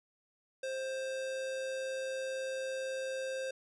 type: tone with amplitude modulation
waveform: square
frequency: 527 Hz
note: C5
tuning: 12 cents sharp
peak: -35 dBFS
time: 0.63-3.51 s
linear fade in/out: 5 ms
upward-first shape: sine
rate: 118 Hz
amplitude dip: 25%
effects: resampled to 22050 Hz